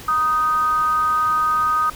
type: tone with amplitude modulation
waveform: sine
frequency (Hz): 1244.5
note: D#6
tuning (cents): 0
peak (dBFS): -13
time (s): 0.08-1.9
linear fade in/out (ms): 5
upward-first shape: sine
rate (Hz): 294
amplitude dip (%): 55
effects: pink hiss -38 dBFS RMS until 1.95 s